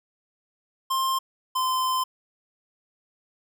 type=tone pair in turn; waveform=square; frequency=1056 / 1031.9 Hz; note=C6 / C6; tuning=+16 / -24 cents; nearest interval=unison; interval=40 cents; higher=first; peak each=-23 dBFS; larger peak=neither; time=0.9-1.19 / 1.55-2.04 s; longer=second; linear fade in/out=10 ms; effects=none